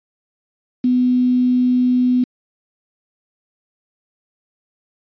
sine tone with quantisation, 250 Hz, B3, 21 cents sharp, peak -12 dBFS, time 0.84-2.24 s, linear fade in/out 5 ms, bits 6, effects resampled to 11025 Hz

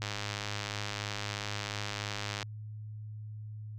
click train, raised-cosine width 0.2 ms, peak -18 dBFS, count 249, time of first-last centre 0.02-2.428 s, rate 103 Hz, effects added 107 Hz sine -40 dBFS peak until 3.78 s

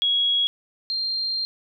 sine tone pair in turn, 3322 / 4185 Hz, G#7 / C8, 0 / 0 cents, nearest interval major third, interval 400 cents, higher second, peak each -18 / -23 dBFS, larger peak first, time 0.02-0.47 / 0.9-1.45 s, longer second, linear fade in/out 0 ms, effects none

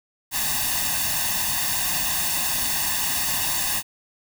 white noise with comb filter, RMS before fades -24 dBFS, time 0.31-3.83 s, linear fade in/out 50 ms, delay 1.1 ms, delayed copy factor +1, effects none

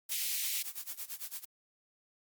blue noise with tremolo, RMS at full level -39 dBFS, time 0.09-1.45 s, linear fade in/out 5 ms, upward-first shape sine, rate 8.9 Hz, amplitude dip 90%
white high-pass noise, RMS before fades -35 dBFS, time 0.11-0.63 s, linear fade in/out 10 ms, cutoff 2000 Hz, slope 48 dB/octave
effects Opus 48 kbps

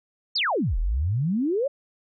sine exponential two-way sweep, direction down then up, 5540 to 36.71 to 588 Hz, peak -21 dBFS, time 0.35-1.68 s, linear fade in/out 10 ms, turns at 0.78 s, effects none

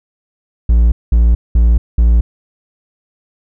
triangle tone bursts, 57.7 Hz, A#1, 17 cents flat, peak -4 dBFS, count 4, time 0.69-2.21 s, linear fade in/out 5 ms, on 230 ms, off 200 ms, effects none

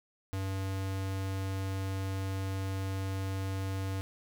square tone, 96.2 Hz, G2, 32 cents flat, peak -33 dBFS, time 0.33-4.01 s, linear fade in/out 0 ms, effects none

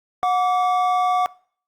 triangle tone pair together, 729 / 1155 Hz, F#5 / D6, -26 / -29 cents, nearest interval minor sixth, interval 797 cents, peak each -16 / -20 dBFS, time 0.23-1.26 s, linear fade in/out 0 ms, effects noise-tail reverb RT60 0.5 s tail -22 dB re dry + Opus 48 kbps

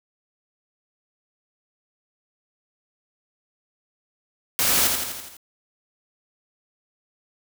white noise with echo, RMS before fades -21 dBFS, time 4.59-4.87 s, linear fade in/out 0 ms, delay 83 ms, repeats 6, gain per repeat -4 dB, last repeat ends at 5.368 s, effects none

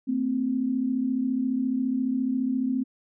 sine tone pair together, 227.1 / 261.6 Hz, A#3 / C4, -45 / 0 cents, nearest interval major second, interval 245 cents, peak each -29 / -24 dBFS, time 0.07-2.84 s, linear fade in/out 20 ms, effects none

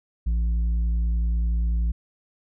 sine tone with tanh clipping, 56.9 Hz, A#1, 41 cents flat, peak -21 dBFS, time 0.26-1.92 s, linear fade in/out 10 ms, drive 5 dB, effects none

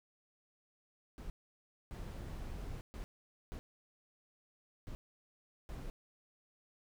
brown noise bursts at uneven times, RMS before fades -44 dBFS, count 6, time 1.18-1.3 / 1.91-2.81 / 2.94-3.04 / 3.52-3.59 / 4.87-4.95 / 5.69-5.9 s, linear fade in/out 0 ms, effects none

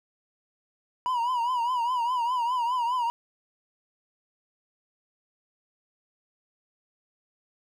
triangle tone with vibrato, 972 Hz, B5, 28 cents flat, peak -22 dBFS, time 1.06-3.1 s, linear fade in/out 0 ms, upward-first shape triangle, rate 4.9 Hz, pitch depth 110 cents each way, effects none

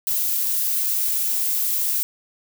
violet noise, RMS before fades -22 dBFS, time 0.07-2.03 s, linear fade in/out 0 ms, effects none

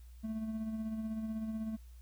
triangle tone with tremolo, 220 Hz, A3, in tune, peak -32 dBFS, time 0.23-1.77 s, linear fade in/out 20 ms, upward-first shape sine, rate 16 Hz, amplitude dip 40%, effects added 60 Hz sine -50 dBFS peak until 2.01 s + white hiss -69 dBFS RMS until 2.01 s

